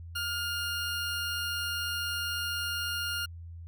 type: tone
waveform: 20% pulse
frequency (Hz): 1414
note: F6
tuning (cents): +21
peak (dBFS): -26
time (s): 0.15-3.26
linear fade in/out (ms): 10
effects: added 84 Hz sine -41 dBFS peak until 3.67 s